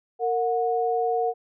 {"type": "tone pair together", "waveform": "sine", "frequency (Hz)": [460.2, 729.7], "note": ["A#4", "F#5"], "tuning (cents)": [-22, -24], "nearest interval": "minor sixth", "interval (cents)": 798, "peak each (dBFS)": [-24, -24], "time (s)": [0.19, 1.34], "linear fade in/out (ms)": 50, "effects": []}